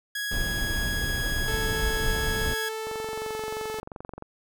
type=tone; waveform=sawtooth; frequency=1663 Hz; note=G#6; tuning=2 cents sharp; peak=-25 dBFS; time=0.15-2.69 s; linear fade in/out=5 ms
type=noise; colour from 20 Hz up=brown; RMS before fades=-29 dBFS; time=0.31-2.54 s; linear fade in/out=5 ms
type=tone with pitch glide; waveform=sawtooth; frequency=440 to 435.4 Hz; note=A4 to A4; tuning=0 to -18 cents; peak=-27 dBFS; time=1.48-3.8 s; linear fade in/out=0 ms; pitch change=-18 cents; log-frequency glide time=3.05-3.4 s
type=click train; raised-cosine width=1 ms; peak=-24 dBFS; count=32; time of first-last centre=2.87-4.224 s; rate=22.9 Hz
effects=none